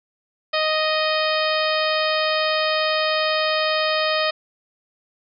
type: harmonic tone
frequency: 622.3 Hz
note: D#5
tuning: in tune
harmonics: 1 / 2 / 3 / 4 / 5 / 6 / 7 / 8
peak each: -22 / -25 / -27 / -28 / -29 / -30 / -30 / -31 dBFS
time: 0.53-4.31 s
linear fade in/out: 10 ms
effects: none